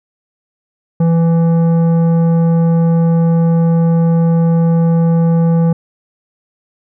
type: tone with tanh clipping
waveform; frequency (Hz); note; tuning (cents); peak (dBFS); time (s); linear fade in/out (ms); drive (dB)
sine; 166.4; E3; +17; -10; 1-5.73; 5; 11
effects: none